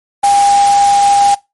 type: tone in noise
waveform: sine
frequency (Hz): 806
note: G5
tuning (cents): +48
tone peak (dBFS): -6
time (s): 0.23-1.35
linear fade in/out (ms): 10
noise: white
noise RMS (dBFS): -20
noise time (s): 0.23-1.35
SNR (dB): +11
effects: noise-tail reverb RT60 0.2 s tail -20 dB re dry + MP3 48 kbps